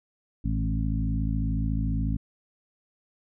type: harmonic tone with a mistuned harmonic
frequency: 54 Hz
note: A1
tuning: 32 cents flat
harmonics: 1 / 2 / 3 / 4 / 5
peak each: -27 / -30 / -32 / -33 / -34 dBFS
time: 0.44-2.17 s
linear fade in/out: 10 ms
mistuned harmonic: 2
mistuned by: +37 cents
effects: none